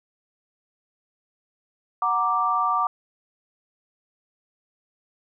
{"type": "chord", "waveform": "sine", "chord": "Gb augmented", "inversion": "none", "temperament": "equal", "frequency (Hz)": [740, 932.3, 1174.7], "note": ["Gb5", "Bb5", "D6"], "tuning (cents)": [0, 0, 0], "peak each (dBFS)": [-27, -27, -21], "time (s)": [2.02, 2.87], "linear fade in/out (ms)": 2, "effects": []}